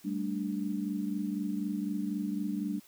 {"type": "chord", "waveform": "sine", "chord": "G suspended second", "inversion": "none", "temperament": "equal", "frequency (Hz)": [196, 220, 293.7], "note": ["G3", "A3", "D4"], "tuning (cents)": [0, 0, 0], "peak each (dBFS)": [-34, -36, -35], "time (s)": [0.04, 2.8], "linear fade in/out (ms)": 20, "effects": ["white hiss -59 dBFS RMS until 2.87 s"]}